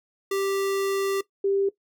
square / sine tone pair in turn, 392 / 394.5 Hz, G4 / G4, 0 / +11 cents, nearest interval unison, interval 11 cents, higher second, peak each -24 / -20 dBFS, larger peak second, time 0.31-1.21 / 1.44-1.69 s, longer first, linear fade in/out 5 ms, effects noise-tail reverb RT60 0.1 s tail -17 dB re dry

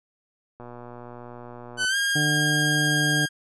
click train, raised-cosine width 1 ms, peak -27 dBFS, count 152, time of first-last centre 0.6-1.848 s, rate 121 Hz
sawtooth tone with pitch glide, 1510 to 1618.4 Hz, F#6 to G#6, +35 to -45 cents, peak -18 dBFS, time 1.77-3.29 s, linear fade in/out 50 ms, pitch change +120 cents, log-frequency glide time 1.88-1.96 s
harmonic tone, 149.9 Hz, D3, 36 cents sharp, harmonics 1 / 2 / 3 / 4 / 5, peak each -25 / -28 / -37 / -39 / -36 dBFS, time 2.15-3.26 s, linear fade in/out 10 ms
effects resampled to 24000 Hz

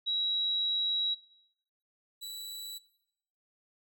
sine / sawtooth tone pair in turn, 3871 / 3941 Hz, B7 / B7, -35 / -4 cents, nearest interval unison, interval 31 cents, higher second, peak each -28 / -36 dBFS, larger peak first, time 0.06-1.15 / 2.21-2.79 s, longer first, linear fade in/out 20 ms, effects noise-tail reverb RT60 0.8 s tail -19 dB re dry

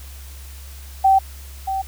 sine tone with echo, 773 Hz, G5, 24 cents flat, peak -10 dBFS, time 1.04-1.19 s, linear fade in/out 10 ms, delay 630 ms, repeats 1, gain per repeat -10 dB, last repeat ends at 1.82 s, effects added 68 Hz sine -35 dBFS peak until 1.87 s + white hiss -44 dBFS RMS until 1.87 s

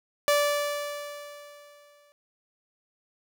sawtooth tone with exponential decay, 582 Hz, D5, 16 cents flat, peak -15 dBFS, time 0.28-2.12 s, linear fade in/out 0 ms, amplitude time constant 400 ms, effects none

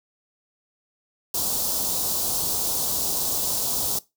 white band-stop noise, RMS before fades -25 dBFS, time 1.34-3.99 s, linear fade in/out 5 ms, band 1000 to 4000 Hz, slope 24 dB/octave, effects noise-tail reverb RT60 0.2 s tail -19 dB re dry

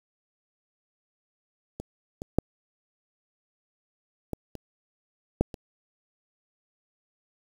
clicks, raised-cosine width 2 ms, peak -22 / -22 / -7 / -17 / -25 / -7 / -25 dBFS, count 7, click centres 1.8 / 2.219 / 2.386 / 4.333 / 4.553 / 5.41 / 5.542 s, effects 7-bit

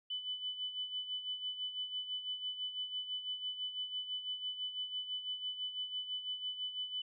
sine tone with tremolo, 3000 Hz, F#7, 23 cents sharp, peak -35 dBFS, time 0.1-7.02 s, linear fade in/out 5 ms, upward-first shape sine, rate 6 Hz, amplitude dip 65%, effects none

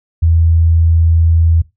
sine tone, 82.41 Hz, E2, in tune, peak -7 dBFS, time 0.22-1.62 s, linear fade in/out 10 ms, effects noise-tail reverb RT60 0.2 s tail -19 dB re dry

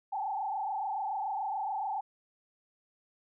sine tone with frequency modulation, 820 Hz, G#5, 22 cents flat, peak -31 dBFS, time 0.12-2.01 s, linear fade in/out 10 ms, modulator 27 Hz, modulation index 2.3, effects none

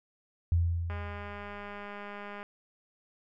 sine tone with exponential decay, 85 Hz, F2, 46 cents flat, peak -21 dBFS, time 0.52-1.86 s, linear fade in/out 0 ms, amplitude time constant 290 ms
click train, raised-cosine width 0.5 ms, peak -28 dBFS, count 313, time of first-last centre 0.9-2.429 s, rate 204 Hz
effects none

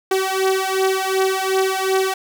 sawtooth beating tone pair, 380 / 382.7 Hz, F#4 / G4, +46 / -42 cents, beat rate 2.7 Hz, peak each -16 / -16 dBFS, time 0.11-2.14 s, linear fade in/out 5 ms, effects none

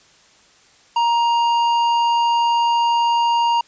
sine tone with tanh clipping, 938 Hz, A#5, 11 cents sharp, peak -16 dBFS, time 0.96-3.61 s, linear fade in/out 5 ms, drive 11 dB, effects white hiss -52 dBFS RMS until 3.67 s + resampled to 16000 Hz

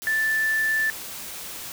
sine tone in noise, 1760 Hz, A6, in tune, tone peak -20 dBFS, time 0.07-0.9 s, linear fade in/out 0 ms, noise white, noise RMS -36 dBFS, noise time 0.02-1.72 s, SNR +13 dB, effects none

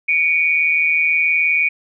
sine tone pair together, 2263 / 2422 Hz, C#7 / D#7, +35 / -47 cents, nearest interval minor second, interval 118 cents, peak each -16 dBFS, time 0.08-1.69 s, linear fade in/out 10 ms, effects none

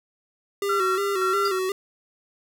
square tone with vibrato, 387.1 Hz, G4, 22 cents flat, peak -24 dBFS, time 0.62-1.72 s, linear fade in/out 2 ms, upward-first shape square, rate 2.8 Hz, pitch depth 59 cents each way
sine tone with tremolo, 1363 Hz, F6, 43 cents flat, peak -22 dBFS, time 0.69-1.59 s, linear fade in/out 5 ms, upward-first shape square, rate 1.9 Hz, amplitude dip 55%
triangle tone with exponential decay, 4785 Hz, D8, 32 cents sharp, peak -24 dBFS, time 1.45-1.56 s, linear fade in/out 5 ms, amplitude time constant 23 ms
effects none

